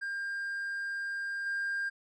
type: tone with level steps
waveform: triangle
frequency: 1601 Hz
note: G6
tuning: 36 cents sharp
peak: -31 / -28 dBFS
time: 0.01-1.9 s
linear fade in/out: 20 ms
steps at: 1.46 s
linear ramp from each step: 5 ms
effects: tanh soft clip ceiling -25 dBFS + resampled to 24000 Hz